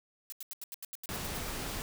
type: noise bursts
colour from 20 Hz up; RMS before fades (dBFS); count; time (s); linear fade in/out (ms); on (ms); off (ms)
blue; -42; 11; 0.3-1.373; 0; 23; 82
type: noise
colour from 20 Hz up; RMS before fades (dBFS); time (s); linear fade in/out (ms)
pink; -38; 1.09-1.82; 0
effects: none